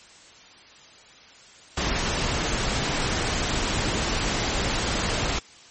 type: noise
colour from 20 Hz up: pink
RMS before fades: -25 dBFS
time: 1.77-5.39 s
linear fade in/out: 5 ms
effects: white hiss -49 dBFS RMS until 5.7 s + MP3 32 kbps